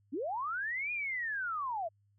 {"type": "linear two-way sweep", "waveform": "sine", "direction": "up then down", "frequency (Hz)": [231.8, 2470, 621], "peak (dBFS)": -33, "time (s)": [0.12, 1.89], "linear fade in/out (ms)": 20, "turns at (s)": 0.92, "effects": ["added 101 Hz sine -67 dBFS peak until 2.18 s"]}